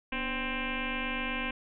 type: tone with frequency modulation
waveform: sine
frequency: 1311 Hz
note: E6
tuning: 10 cents flat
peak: -30 dBFS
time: 0.12-1.51 s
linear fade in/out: 5 ms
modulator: 267 Hz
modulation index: 5.7
effects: none